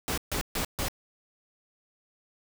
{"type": "noise bursts", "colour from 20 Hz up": "pink", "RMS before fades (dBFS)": -30, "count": 4, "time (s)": [0.08, 0.884], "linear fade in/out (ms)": 0, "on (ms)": 96, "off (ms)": 140, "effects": []}